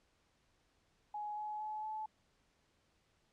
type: tone with pitch steps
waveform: sine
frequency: 838 / 846.8 / 855.6 / 864.6 Hz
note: G#5 / G#5 / A5 / A5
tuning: +15 / +33 / -49 / -31 cents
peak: -39 dBFS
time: 1.14-2.06 s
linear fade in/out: 5 ms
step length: 230 ms
effects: pink hiss -75 dBFS RMS until 3.32 s + low-pass 7000 Hz 12 dB/octave